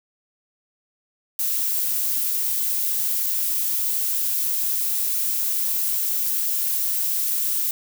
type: noise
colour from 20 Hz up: violet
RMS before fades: -23 dBFS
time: 1.39-7.71 s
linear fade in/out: 2 ms
effects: none